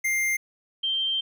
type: tone pair in turn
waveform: square / sine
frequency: 2100 / 3146 Hz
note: C7 / G7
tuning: +6 / +6 cents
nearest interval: perfect fifth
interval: 700 cents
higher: second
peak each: -23 dBFS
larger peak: neither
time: 0.04-0.37 / 0.83-1.21 s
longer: second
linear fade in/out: 10 ms
effects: none